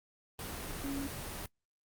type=tone in noise; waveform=sine; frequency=277.2 Hz; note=C#4; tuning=in tune; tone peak=-35 dBFS; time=0.84-1.07 s; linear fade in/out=2 ms; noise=pink; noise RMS=-41 dBFS; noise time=0.39-1.46 s; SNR=+3 dB; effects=noise-tail reverb RT60 0.1 s tail -22 dB re dry + Opus 24 kbps

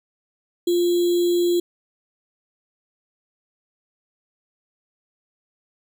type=tone with sample-and-hold; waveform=sine; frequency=349.2 Hz; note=F4; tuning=in tune; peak=-16 dBFS; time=0.67-1.6 s; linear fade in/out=5 ms; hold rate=3675 Hz; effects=none

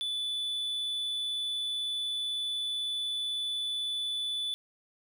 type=tone; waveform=triangle; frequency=3478 Hz; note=A7; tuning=21 cents flat; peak=-29 dBFS; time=0.01-4.54 s; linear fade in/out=0 ms; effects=none

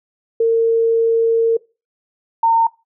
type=tone pair in turn; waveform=sine; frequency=456.4 / 912.8 Hz; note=A#4 / A#5; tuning=-37 / -37 cents; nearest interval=octave; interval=1200 cents; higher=second; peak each=-11 / -10 dBFS; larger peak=second; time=0.4-1.57 / 2.43-2.67 s; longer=first; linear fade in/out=5 ms; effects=noise-tail reverb RT60 0.3 s tail -23 dB re dry

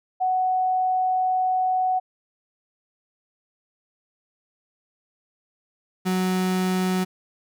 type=tone pair in turn; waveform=sine / 35% pulse; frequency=743 / 185.11 Hz; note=F#5 / F#3; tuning=+7 / +1 cents; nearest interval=2 octaves; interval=2406 cents; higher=first; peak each=-19 dBFS; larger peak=neither; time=0.2-2 / 6.05-7.05 s; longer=first; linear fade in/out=20 ms; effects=none

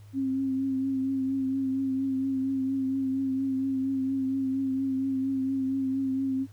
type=tone with vibrato; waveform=sine; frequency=266.7 Hz; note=C4; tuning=33 cents sharp; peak=-25 dBFS; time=0.13-6.47 s; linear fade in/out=50 ms; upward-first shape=triangle; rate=4.3 Hz; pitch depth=32 cents each way; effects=added 103 Hz sine -46 dBFS peak until 6.52 s + pink hiss -62 dBFS RMS until 6.52 s

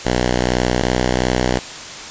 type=tone pair in turn; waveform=5% pulse; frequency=61.74 / 62.49 Hz; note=B1 / B1; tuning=0 / +21 cents; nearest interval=unison; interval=21 cents; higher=second; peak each=-4 dBFS; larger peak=neither; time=0.05-0.82 / 0.82-1.59 s; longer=neither; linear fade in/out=5 ms; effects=white hiss -31 dBFS RMS until 2.1 s + resampled to 16000 Hz

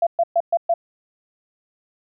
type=tone bursts; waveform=sine; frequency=679 Hz; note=F5; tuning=49 cents flat; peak=-14 dBFS; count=5; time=0.02-0.74 s; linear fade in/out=5 ms; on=48 ms; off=120 ms; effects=none

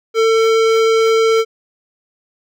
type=tone with hard clipping; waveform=sine; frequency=448.4 Hz; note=A4; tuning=33 cents sharp; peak=-12 dBFS; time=0.14-1.45 s; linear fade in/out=50 ms; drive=18 dB; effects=none

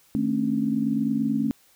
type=tone cluster; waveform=sine; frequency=156.2 / 221.5 / 270.2 / 290.9 Hz; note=D#3 / A3 / C#4 / D4; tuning=+7 / +12 / -44 / -16 cents; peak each=-33 / -24 / -25 / -33 dBFS; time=0.15-1.51 s; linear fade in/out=0 ms; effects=white hiss -59 dBFS RMS until 1.75 s

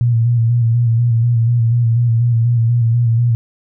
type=tone with vibrato; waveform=sine; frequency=117.3 Hz; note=A#2; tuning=11 cents sharp; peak=-10 dBFS; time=0.01-3.35 s; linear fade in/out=0 ms; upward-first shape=square; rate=4.1 Hz; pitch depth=39 cents each way; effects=none

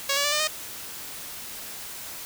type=tone with pitch steps; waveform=5% pulse; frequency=554.4 / 569.7 / 585.3 / 601.4 / 618 Hz; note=C#5 / C#5 / D5 / D5 / D#5; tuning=0 / +47 / -6 / +41 / -12 cents; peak=-11 dBFS; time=0.09-0.475 s; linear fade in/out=5 ms; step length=77 ms; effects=white hiss -38 dBFS RMS until 2.25 s

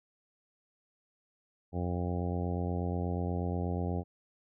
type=harmonic tone; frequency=88.3 Hz; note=F2; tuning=20 cents sharp; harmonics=1 / 2 / 3 / 4 / 5 / 6 / 7 / 8 / 9; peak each=-33 / -36 / -40 / -42 / -42 / -45 / -47 / -45 / -45 dBFS; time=1.72-4.04 s; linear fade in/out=50 ms; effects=none

